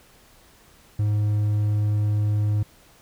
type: tone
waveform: triangle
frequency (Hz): 104.8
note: G#2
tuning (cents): +16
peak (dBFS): -17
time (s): 0.99-2.63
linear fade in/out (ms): 5
effects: pink hiss -54 dBFS RMS until 3.01 s